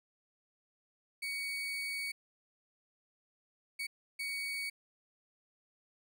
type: tone bursts at uneven times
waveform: 35% pulse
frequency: 2244 Hz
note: C#7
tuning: 21 cents sharp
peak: -34 dBFS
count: 3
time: 1.22-2.12 / 3.79-3.87 / 4.19-4.7 s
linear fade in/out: 10 ms
effects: none